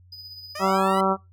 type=tone with tremolo; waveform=triangle; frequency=4978 Hz; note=D#8; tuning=in tune; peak=-35 dBFS; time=0.12-0.79 s; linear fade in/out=5 ms; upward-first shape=sine; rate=16 Hz; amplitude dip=40%
type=linear sweep; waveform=15% pulse; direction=up; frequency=585 to 1015 Hz; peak=-26 dBFS; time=0.55-1.01 s; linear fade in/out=5 ms
type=harmonic tone; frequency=191.9 Hz; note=G3; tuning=37 cents flat; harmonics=1 / 2 / 3 / 4 / 5 / 6 / 7; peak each=-26 / -26 / -26 / -26 / -26 / -26 / -26 dBFS; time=0.59-1.17 s; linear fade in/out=50 ms
effects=noise-tail reverb RT60 0.2 s tail -20 dB re dry + added 90 Hz sine -50 dBFS peak until 1.32 s